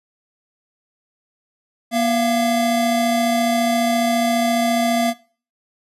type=tone pair together; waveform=square; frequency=239.2 / 683 Hz; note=A#3 / F5; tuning=+45 / -39 cents; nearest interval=octave + tritone; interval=1816 cents; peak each=-20 dBFS; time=1.91-5.14 s; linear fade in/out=50 ms; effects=noise-tail reverb RT60 0.4 s tail -19 dB re dry + resampled to 32000 Hz